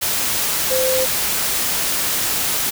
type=tone in noise; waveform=sine; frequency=518 Hz; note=C5; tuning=17 cents flat; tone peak=-17 dBFS; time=0.7-1.06 s; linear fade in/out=20 ms; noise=white; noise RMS=-20 dBFS; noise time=0.01-2.71 s; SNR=0 dB; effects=none